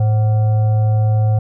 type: tone with frequency modulation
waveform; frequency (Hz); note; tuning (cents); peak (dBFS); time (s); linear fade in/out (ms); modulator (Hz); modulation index
sine; 108.7; A2; -21; -11; 0-1.39; 5; 639; 0.28
effects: none